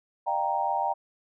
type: chord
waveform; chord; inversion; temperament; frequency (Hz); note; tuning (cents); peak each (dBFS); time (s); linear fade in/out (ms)
sine; G minor seventh; second; equal with one note detuned; 602.1 / 698.5 / 784 / 932.3; D5 / F5 / G5 / Bb5; +43 / 0 / 0 / 0; -34 / -33 / -28 / -28; 0.26-0.94; 20
effects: none